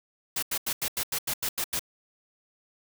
white noise bursts, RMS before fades -29 dBFS, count 10, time 0.36-1.794 s, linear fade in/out 5 ms, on 66 ms, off 86 ms, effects none

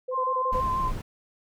sine tone bursts, 510 Hz, C5, 44 cents flat, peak -28 dBFS, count 6, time 0.08-0.609 s, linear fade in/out 10 ms, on 69 ms, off 23 ms
sine tone with vibrato, 1042 Hz, C6, 7 cents flat, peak -24 dBFS, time 0.11-0.92 s, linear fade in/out 50 ms, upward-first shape triangle, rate 6.2 Hz, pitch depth 29 cents each way
brown noise, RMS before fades -31 dBFS, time 0.52-1.02 s, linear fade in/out 10 ms
effects none

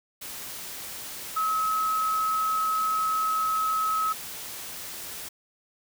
sine tone in noise, 1285 Hz, E6, 45 cents flat, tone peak -23 dBFS, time 1.36-4.13 s, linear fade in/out 10 ms, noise white, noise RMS -38 dBFS, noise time 0.21-5.29 s, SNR +12 dB, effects none

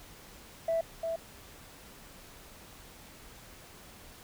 sine tone with echo, 659.3 Hz, E5, in tune, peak -25 dBFS, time 0.68-0.81 s, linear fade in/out 5 ms, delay 350 ms, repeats 1, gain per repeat -5 dB, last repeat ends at 1.16 s, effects tanh soft clip ceiling -23 dBFS + pink hiss -52 dBFS RMS until 4.23 s

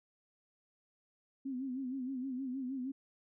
sine tone with vibrato, 260.5 Hz, C4, 7 cents flat, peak -36 dBFS, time 1.45-2.92 s, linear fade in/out 10 ms, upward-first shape sine, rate 6.4 Hz, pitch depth 87 cents each way, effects none

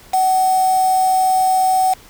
sine tone with quantisation, 751 Hz, F#5, 26 cents sharp, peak -12 dBFS, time 0.13-1.94 s, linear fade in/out 10 ms, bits 4, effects pink hiss -44 dBFS RMS until 2.09 s

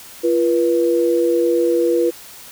sine tone pair together, 342.9 / 485 Hz, F4 / B4, -32 / -31 cents, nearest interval tritone, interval 601 cents, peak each -16 dBFS, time 0.23-2.11 s, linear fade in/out 20 ms, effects white hiss -39 dBFS RMS until 2.51 s

